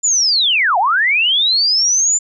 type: linear two-way sweep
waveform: sine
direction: down then up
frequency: 7200 to 675 to 7190 Hz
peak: -11 dBFS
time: 0.03-2.19 s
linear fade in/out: 20 ms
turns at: 0.78 s
effects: none